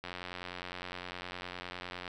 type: click train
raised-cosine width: 0.3 ms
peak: -24 dBFS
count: 184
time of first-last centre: 0.04-2.078 s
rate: 89.8 Hz
effects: none